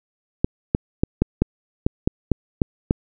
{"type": "clicks", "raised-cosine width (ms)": 3, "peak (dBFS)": -3, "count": 10, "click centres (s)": [0.445, 0.749, 1.035, 1.22, 1.42, 1.865, 2.075, 2.317, 2.618, 2.909], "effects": []}